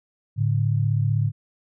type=tone pair together; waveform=sine; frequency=108.6 / 144.42 Hz; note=A2 / D3; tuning=-22 / -29 cents; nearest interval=perfect fourth; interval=493 cents; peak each=-20 / -23 dBFS; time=0.36-1.32 s; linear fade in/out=50 ms; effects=none